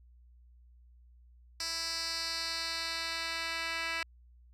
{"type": "tone with band-pass filter sweep", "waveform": "10% pulse", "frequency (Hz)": 329.6, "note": "E4", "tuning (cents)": 0, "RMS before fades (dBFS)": -36, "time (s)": [1.6, 4.03], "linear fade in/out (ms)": 2, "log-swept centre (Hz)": [5400, 2900], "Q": 2.4, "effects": ["added 60 Hz sine -56 dBFS peak until 4.53 s"]}